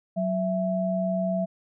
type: tone pair together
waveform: sine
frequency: 185.77 / 662 Hz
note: F#3 / E5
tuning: +7 / +7 cents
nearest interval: octave + minor seventh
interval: 2200 cents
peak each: -26 dBFS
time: 0.16-1.46 s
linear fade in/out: 20 ms
effects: none